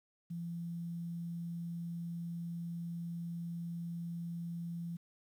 sine tone with quantisation, 170 Hz, F3, 46 cents flat, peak -38 dBFS, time 0.3-4.97 s, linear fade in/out 10 ms, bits 11, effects none

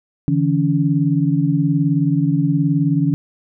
sine tone cluster, 146 / 164.9 / 282 Hz, D3 / E3 / C#4, -10 / +1 / +30 cents, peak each -18 dBFS, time 0.28-3.14 s, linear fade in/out 0 ms, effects none

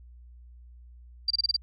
sine tone bursts, 4699 Hz, D8, in tune, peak -21 dBFS, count 6, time 1.28-1.565 s, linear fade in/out 5 ms, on 25 ms, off 27 ms, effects added 60 Hz sine -47 dBFS peak until 1.62 s

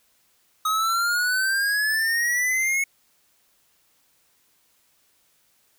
square exponential sweep, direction up, 1261 to 2200 Hz, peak -21 dBFS, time 0.65-2.84 s, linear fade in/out 5 ms, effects white hiss -64 dBFS RMS until 5.78 s

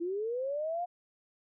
sine linear sweep, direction up, 330 to 720 Hz, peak -31 dBFS, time 0-0.86 s, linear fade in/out 20 ms, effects none

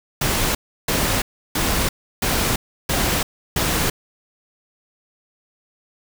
pink noise bursts, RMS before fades -20 dBFS, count 6, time 0.21-3.9 s, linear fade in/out 5 ms, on 340 ms, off 330 ms, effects none

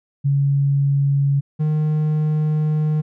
sine / triangle tone pair in turn, 140 / 153.32 Hz, C#3 / D#3, +18 / -25 cents, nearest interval major second, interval 157 cents, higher second, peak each -14 dBFS, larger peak neither, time 0.24-1.41 / 1.59-3.02 s, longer second, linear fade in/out 20 ms, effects none

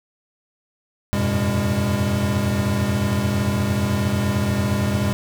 square tone cluster, 86.6 / 95.5 / 112.5 / 126.1 / 202 Hz, F2 / G2 / A2 / B2 / G#3, -14 / -45 / +39 / +36 / -48 cents, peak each -29 / -26 / -28 / -26 / -23 dBFS, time 1.13-5.13 s, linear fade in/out 0 ms, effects none

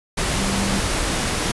sine tone in noise, 196 Hz, G3, in tune, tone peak -23 dBFS, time 0.35-0.8 s, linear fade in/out 10 ms, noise pink, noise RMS -22 dBFS, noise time 0.17-1.52 s, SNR -4 dB, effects resampled to 24000 Hz

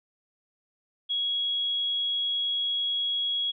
sine tone, 3323 Hz, G#7, in tune, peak -25 dBFS, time 1.09-3.52 s, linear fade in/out 20 ms, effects none

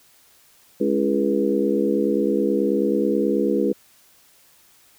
harmonic tone with a mistuned harmonic, 69.3 Hz, C#2, in tune, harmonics 3 / 4 / 5 / 6 / 7, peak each -24 / -24 / -24 / -24 / -24 dBFS, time 0.8-3.73 s, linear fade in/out 10 ms, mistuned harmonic 5, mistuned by -45 cents, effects white hiss -55 dBFS RMS until 4.98 s

